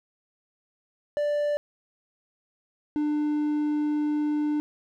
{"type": "tone pair in turn", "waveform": "triangle", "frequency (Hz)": [587.3, 298.6], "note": ["D5", "D4"], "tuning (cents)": [0, 29], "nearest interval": "octave", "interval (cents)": 1171, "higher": "first", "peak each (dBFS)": [-21, -21], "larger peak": "neither", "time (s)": [[1.17, 1.57], [2.96, 4.6]], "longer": "second", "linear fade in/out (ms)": 0, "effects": []}